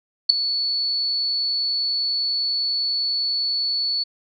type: tone with ADSR envelope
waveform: sine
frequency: 4435 Hz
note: C#8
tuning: in tune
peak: -5 dBFS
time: 0.29-4.04 s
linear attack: 11 ms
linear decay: 3 ms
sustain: -15 dB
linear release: 14 ms
effects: none